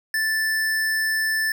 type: tone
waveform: square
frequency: 1760 Hz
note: A6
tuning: in tune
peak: -21 dBFS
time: 0.14-1.52 s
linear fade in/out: 2 ms
effects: none